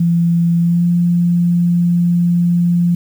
sine tone with pitch glide, 170 to 173.57 Hz, F3 to F3, -46 to -10 cents, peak -10 dBFS, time 0-2.95 s, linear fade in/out 5 ms, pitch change +36 cents, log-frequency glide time 0.6-0.85 s, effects 7-bit

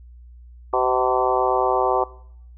harmonic tone with a mistuned harmonic, 127.8 Hz, C3, 40 cents flat, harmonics 3 / 4 / 5 / 6 / 7 / 8 / 9, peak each -24 / -25 / -26 / -24 / -24 / -26 / -25 dBFS, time 0.73-2.04 s, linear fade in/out 5 ms, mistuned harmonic 6, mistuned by -21 cents, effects noise-tail reverb RT60 0.7 s tail -21 dB re dry + added 60 Hz sine -41 dBFS peak until 2.57 s

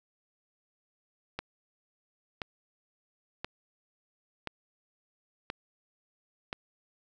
click train, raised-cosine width 0.3 ms, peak -18 dBFS, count 6, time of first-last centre 1.39-6.529 s, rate 0.973 Hz, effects none

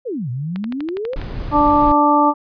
sine exponential two-way sweep, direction down then up, 554.4 to 117 to 547 Hz, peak -21 dBFS, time 0.05-1.16 s, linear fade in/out 20 ms, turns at 0.3 s
click train, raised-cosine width 0.3 ms, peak -16 dBFS, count 9, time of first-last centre 0.56-1.216 s, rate 12.2 Hz
brown noise, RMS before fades -25 dBFS, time 1.16-1.92 s, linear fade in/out 2 ms
harmonic tone, 293.7 Hz, D4, in tune, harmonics 1 / 2 / 3 / 4, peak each -16 / -20 / -14 / -16 dBFS, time 1.51-2.34 s, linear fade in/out 50 ms
effects resampled to 11025 Hz

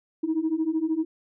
sine beating tone pair, 311.1 / 324.1 Hz, D#4 / E4, 0 / -29 cents, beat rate 13 Hz, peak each -26 / -24 dBFS, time 0.23-1.05 s, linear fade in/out 10 ms, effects tanh soft clip ceiling -17 dBFS

